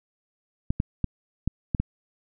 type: clicks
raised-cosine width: 5 ms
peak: -11 dBFS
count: 6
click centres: 0.705 / 0.801 / 1.043 / 1.476 / 1.748 / 1.8 s
effects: none